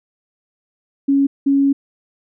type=tone pair in turn; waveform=sine; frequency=277.2 / 277.2 Hz; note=C#4 / C#4; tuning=0 / 0 cents; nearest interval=unison; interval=0 cents; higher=neither; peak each=-11 dBFS; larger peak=neither; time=1.08-1.27 / 1.46-1.73 s; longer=second; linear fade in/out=10 ms; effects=none